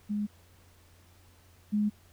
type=tone pair in turn; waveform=sine; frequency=207.7 / 209.1 Hz; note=G#3 / G#3; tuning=0 / +12 cents; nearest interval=unison; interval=12 cents; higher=second; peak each=-28 / -24 dBFS; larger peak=second; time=0.09-0.27 / 1.72-1.9 s; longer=neither; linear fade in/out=20 ms; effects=added 88 Hz sine -59 dBFS peak until 2.12 s + pink hiss -62 dBFS RMS until 2.12 s